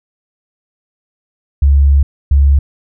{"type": "tone pair in turn", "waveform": "sine", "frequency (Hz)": [70, 70], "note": ["C#2", "C#2"], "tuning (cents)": [18, 18], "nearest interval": "unison", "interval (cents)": 0, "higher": "neither", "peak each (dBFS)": -5, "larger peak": "neither", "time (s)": [[1.62, 2.03], [2.31, 2.59]], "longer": "first", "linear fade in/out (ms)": 5, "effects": []}